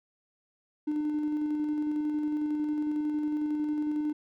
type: tone with tremolo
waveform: triangle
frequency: 300.5 Hz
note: D4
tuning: 40 cents sharp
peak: -23 dBFS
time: 0.87-4.13 s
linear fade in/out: 10 ms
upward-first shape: square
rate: 11 Hz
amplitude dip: 30%
effects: tanh soft clip ceiling -22 dBFS